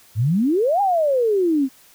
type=exponential two-way sweep; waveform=sine; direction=up then down; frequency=98.3 to 826 to 255.8 Hz; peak=-15 dBFS; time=0.15-1.69 s; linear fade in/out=50 ms; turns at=0.81 s; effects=white hiss -51 dBFS RMS until 1.94 s